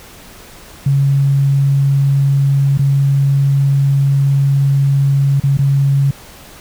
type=tone with dropouts; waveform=sine; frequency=138.59 Hz; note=C#3; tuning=in tune; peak=-9 dBFS; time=0.86-6.11 s; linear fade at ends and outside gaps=5 ms; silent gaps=2.776-2.791 / 5.4-5.436 / 5.572-5.589 s; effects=pink hiss -38 dBFS RMS until 6.6 s